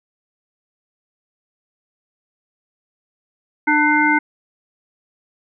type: harmonic tone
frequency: 299.7 Hz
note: D4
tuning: 35 cents sharp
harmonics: 1 / 3 / 5 / 7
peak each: -18 / -18 / -18 / -18 dBFS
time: 3.67-4.19 s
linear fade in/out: 10 ms
effects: none